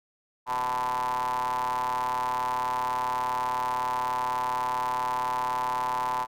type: ring-modulated tone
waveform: square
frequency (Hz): 61.74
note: B1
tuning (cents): 0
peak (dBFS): -24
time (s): 0.46-6.27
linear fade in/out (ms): 50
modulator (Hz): 944
effects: none